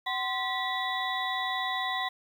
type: tone cluster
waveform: sine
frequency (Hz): 754 / 1040 / 1951 / 3458 / 3844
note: F#5 / C6 / B6 / A7 / B7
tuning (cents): +32 / -11 / -22 / -31 / -48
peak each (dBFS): -34 / -34 / -33 / -38 / -37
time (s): 0.06-2.09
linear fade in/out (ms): 10
effects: 9-bit